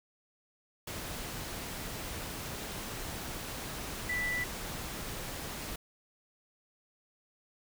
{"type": "tone in noise", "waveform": "sine", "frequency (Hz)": 1975.5, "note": "B6", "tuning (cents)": 0, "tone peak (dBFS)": -31, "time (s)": [4.09, 4.44], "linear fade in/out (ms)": 5, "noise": "pink", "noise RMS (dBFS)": -40, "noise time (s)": [0.87, 5.76], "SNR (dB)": 6, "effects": []}